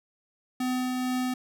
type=tone with tremolo; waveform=square; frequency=253.3 Hz; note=B3; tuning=44 cents sharp; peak=-26 dBFS; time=0.6-1.34 s; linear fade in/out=5 ms; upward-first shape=triangle; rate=2.2 Hz; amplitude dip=25%; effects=none